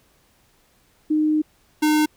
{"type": "tone pair in turn", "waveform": ["sine", "square"], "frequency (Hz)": [307, 304.9], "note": ["D#4", "D#4"], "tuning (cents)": [-23, -35], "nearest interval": "unison", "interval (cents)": 12, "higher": "first", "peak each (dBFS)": -16, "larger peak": "neither", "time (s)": [[1.1, 1.42], [1.82, 2.06]], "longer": "first", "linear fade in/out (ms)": 10, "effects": ["pink hiss -60 dBFS RMS until 2.16 s"]}